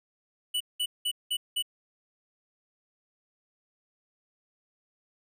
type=tone bursts; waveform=square; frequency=2960 Hz; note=F#7; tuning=in tune; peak=-27 dBFS; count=5; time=0.54-1.625 s; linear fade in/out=10 ms; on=65 ms; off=190 ms; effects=none